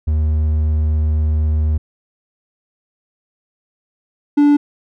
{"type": "tone pair in turn", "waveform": "triangle", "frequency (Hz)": [77, 290.7], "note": ["D#2", "D4"], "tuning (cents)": [-17, -18], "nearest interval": "octave + major seventh", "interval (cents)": 2299, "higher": "second", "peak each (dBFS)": [-11, -6], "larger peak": "second", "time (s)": [[0.07, 1.78], [4.37, 4.57]], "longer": "first", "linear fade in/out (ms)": 10, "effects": []}